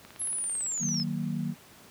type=click train; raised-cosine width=0.3 ms; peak=-31 dBFS; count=18; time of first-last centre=0.05-1 s; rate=17.9 Hz
type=linear sweep; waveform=sine; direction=down; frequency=11175 to 5000 Hz; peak=-29 dBFS; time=0.19-1.04 s; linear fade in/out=20 ms
type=chord; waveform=sine; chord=D# minor; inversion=none; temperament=just; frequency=155.56 / 186.68 / 233.3 Hz; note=D#3 / F#3 / A#3; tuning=0 / +16 / +2 cents; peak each=-32 / -33 / -33 dBFS; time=0.79-1.55 s; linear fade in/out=50 ms
effects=pink hiss -53 dBFS RMS until 1.9 s + high-pass 100 Hz 12 dB/octave